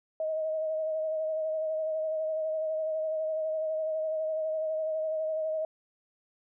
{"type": "tone with vibrato", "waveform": "sine", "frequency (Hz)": 630, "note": "D#5", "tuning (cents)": 21, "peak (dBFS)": -28, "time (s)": [0.2, 5.65], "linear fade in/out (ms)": 2, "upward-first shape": "sine", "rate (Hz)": 12, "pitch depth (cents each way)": 25, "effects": []}